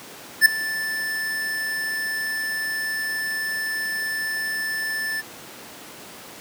square tone with ADSR envelope, 1760 Hz, A6, in tune, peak -7 dBFS, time 0.41-5.22 s, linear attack 47 ms, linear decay 5 ms, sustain -18 dB, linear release 27 ms, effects pink hiss -40 dBFS RMS until 6.4 s + high-pass 200 Hz 12 dB/octave

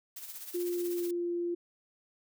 blue noise with tremolo, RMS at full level -42 dBFS, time 0.16-1.11 s, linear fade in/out 5 ms, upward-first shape sine, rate 16 Hz, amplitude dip 55%
sine tone with pitch glide, 352.2 to 346.5 Hz, F4 to F4, +15 to -14 cents, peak -30 dBFS, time 0.54-1.55 s, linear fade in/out 10 ms, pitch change -29 cents, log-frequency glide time 0.67-1.32 s
effects none

